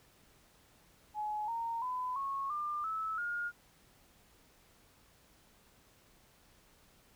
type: tone with pitch steps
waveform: sine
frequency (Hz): 846 / 922.6 / 1006.1 / 1097.1 / 1196.4 / 1304.7 / 1422.8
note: G#5 / A#5 / B5 / C#6 / D6 / E6 / F6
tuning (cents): +32 / -18 / +32 / -18 / +32 / -18 / +32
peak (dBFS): -34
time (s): 1.14-3.52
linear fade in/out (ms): 50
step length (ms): 340
effects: pink hiss -65 dBFS RMS until 7.15 s